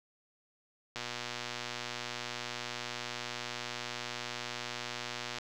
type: click train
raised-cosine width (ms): 0.2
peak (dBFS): -20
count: 532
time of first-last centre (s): 0.96-5.385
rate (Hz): 120
effects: none